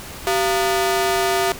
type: ring-modulated tone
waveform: sawtooth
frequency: 537 Hz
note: C5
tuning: 45 cents sharp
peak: -10 dBFS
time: 0.27-1.52 s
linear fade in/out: 0 ms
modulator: 152 Hz
effects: pink hiss -35 dBFS RMS until 1.59 s